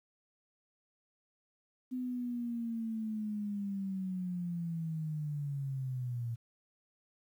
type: linear sweep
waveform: sine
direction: down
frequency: 254.9 to 115 Hz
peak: -34 dBFS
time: 1.91-6.36 s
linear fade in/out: 20 ms
effects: 11-bit